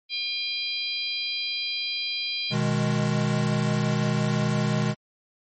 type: harmonic tone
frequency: 803 Hz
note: G5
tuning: 41 cents sharp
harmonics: 3 / 4 / 5 / 6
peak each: -32 / -32 / -32 / -32 dBFS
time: 0.09-2.56 s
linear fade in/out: 50 ms
type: chord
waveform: square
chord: G# minor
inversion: first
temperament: equal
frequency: 123.47 / 155.56 / 207.7 Hz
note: B2 / D#3 / G#3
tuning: 0 / 0 / 0 cents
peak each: -27 dBFS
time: 2.5-4.95 s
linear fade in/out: 50 ms
effects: MP3 32 kbps